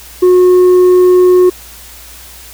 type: tone with tanh clipping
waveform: sine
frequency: 363.2 Hz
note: F#4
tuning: 32 cents flat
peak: -4 dBFS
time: 0.22-1.5 s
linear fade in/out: 10 ms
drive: 3 dB
effects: added 60 Hz sine -38 dBFS peak until 2.53 s + white hiss -34 dBFS RMS until 2.53 s